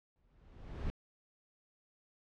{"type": "noise with exponential growth", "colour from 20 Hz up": "brown", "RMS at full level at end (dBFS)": -36, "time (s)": [0.16, 0.9], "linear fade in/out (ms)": 0, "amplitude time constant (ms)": 160, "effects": ["low-pass 4000 Hz 12 dB/octave"]}